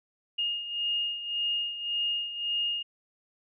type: beating tone pair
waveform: sine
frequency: 2843 / 2844.8 Hz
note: F7 / F7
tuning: +30 / +31 cents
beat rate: 1.8 Hz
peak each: -29 / -35 dBFS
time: 0.38-2.83 s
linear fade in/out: 10 ms
effects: none